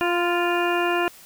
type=harmonic tone with a mistuned harmonic; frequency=349.2 Hz; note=F4; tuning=in tune; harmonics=1 / 2 / 3 / 4 / 5 / 7 / 8; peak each=-23 / -26 / -28 / -29 / -30 / -31 / -32 dBFS; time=0.01-1.08 s; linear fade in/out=0 ms; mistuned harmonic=3; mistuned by=-18 cents; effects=white hiss -47 dBFS RMS until 1.25 s